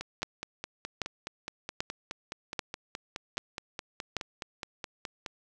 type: two click trains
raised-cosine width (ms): 0.2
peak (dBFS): -19 / -13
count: 26 / 6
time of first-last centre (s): 0.01-5.262 / 0.23-4.167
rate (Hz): 4.76 / 1.27
effects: none